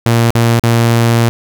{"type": "tone with dropouts", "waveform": "sawtooth", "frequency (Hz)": 116.6, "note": "A#2", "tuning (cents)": 1, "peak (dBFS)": -4, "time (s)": [0.06, 1.29], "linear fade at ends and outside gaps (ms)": 0, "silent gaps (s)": [[0.305, 0.352], [0.595, 0.637]], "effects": []}